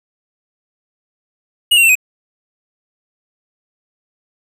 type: tone with pitch steps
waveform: square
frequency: 2881 / 2756 / 2690 / 2512 Hz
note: F#7 / F7 / E7 / D#7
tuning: -47 / -24 / +34 / +16 cents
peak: -8 dBFS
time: 1.71-1.954 s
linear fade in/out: 10 ms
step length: 61 ms
effects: none

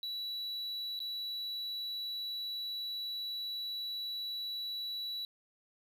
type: tone with dropouts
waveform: triangle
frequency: 3932 Hz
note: B7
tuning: 8 cents flat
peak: -35 dBFS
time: 0.03-5.25 s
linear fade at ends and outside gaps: 1 ms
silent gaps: 0.992-1.002 s
effects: 11-bit

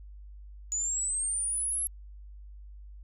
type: exponential sweep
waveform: sine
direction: up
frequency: 6870 to 11250 Hz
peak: -28 dBFS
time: 0.72-1.87 s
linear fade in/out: 0 ms
effects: added 50 Hz sine -44 dBFS peak until 3.03 s

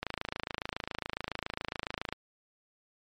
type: click train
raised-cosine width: 0.3 ms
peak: -17 dBFS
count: 58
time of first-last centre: 0.03-2.126 s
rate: 27.2 Hz
effects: MP3 64 kbps

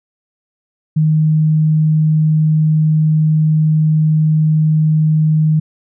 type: tone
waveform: sine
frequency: 155.56 Hz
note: D#3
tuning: in tune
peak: -9 dBFS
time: 0.96-5.6 s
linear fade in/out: 10 ms
effects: none

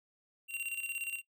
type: tone with tremolo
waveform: square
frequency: 2760 Hz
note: F7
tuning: 21 cents flat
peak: -34 dBFS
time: 0.48-1.22 s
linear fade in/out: 50 ms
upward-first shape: square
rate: 17 Hz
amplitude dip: 60%
effects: noise-tail reverb RT60 0.1 s tail -19 dB re dry

